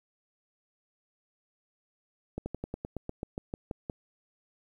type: slowing click train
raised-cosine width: 2 ms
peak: -21 dBFS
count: 13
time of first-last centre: 2.38-3.898 s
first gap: 80 ms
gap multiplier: 1.08
effects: 10-bit

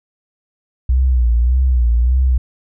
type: tone with vibrato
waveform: sine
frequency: 61.4 Hz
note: B1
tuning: 9 cents flat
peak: -10 dBFS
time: 0.89-2.38 s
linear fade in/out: 5 ms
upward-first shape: sine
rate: 1.7 Hz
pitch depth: 100 cents each way
effects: none

